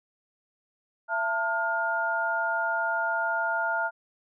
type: tone cluster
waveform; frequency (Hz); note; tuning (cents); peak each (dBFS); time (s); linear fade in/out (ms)
sine; 670 / 897 / 1418; E5 / A5 / F6; +28 / +33 / +26; -31 / -30 / -27; 1.08-3.91; 50
effects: none